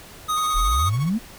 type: tone with vibrato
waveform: square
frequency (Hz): 1244.5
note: D#6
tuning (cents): 0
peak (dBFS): -21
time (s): 0.28-0.9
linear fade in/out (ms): 20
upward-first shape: square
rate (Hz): 10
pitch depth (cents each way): 8
type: tone with tremolo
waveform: sawtooth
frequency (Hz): 1108.7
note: C#6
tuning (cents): 0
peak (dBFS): -28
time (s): 0.36-1.1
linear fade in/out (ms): 20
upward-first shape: sine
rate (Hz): 14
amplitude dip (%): 80
type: exponential sweep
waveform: sine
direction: up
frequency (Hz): 34.08 to 241.8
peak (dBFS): -19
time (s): 0.54-1.19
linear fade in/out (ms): 20
effects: pink hiss -43 dBFS RMS until 1.38 s